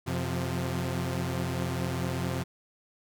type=tone cluster; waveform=sawtooth; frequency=89.9 / 130.2 / 175 Hz; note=F#2 / C3 / F3; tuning=-49 / -8 / +4 cents; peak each=-31 / -28 / -30 dBFS; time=0.06-2.44 s; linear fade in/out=20 ms; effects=none